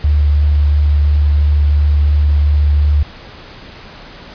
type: tone with vibrato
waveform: sine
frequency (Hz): 73.42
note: D2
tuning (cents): 0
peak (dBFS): -8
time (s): 0.04-3.03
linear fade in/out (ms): 5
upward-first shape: triangle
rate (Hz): 2.9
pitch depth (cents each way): 10
effects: pink hiss -35 dBFS RMS until 4.34 s + resampled to 11025 Hz